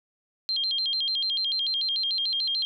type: tone with vibrato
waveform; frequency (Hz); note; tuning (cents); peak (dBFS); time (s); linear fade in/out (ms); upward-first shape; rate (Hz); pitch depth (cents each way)
sine; 3654; A#7; -35; -24; 0.49-2.65; 0; square; 6.8; 220
effects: none